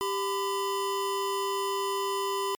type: tone pair together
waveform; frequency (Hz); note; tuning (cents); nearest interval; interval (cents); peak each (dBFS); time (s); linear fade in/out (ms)
square; 394 / 1007.3; G4 / B5; +9 / +34; octave + major third; 1625; -31 / -31; 0.01-2.55; 0
effects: MP3 96 kbps